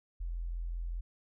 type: tone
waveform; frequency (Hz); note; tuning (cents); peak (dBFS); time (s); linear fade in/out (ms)
sine; 42.55; F1; -44; -34; 0.2-1.01; 10
effects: none